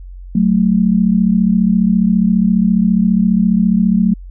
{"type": "tone pair together", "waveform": "sine", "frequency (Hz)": [185.3, 220], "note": ["F#3", "A3"], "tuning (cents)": [3, 0], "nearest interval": "minor third", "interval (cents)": 297, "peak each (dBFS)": -12, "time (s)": [0.35, 4.14], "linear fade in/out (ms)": 5, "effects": ["added 45 Hz sine -29 dBFS peak until 4.3 s"]}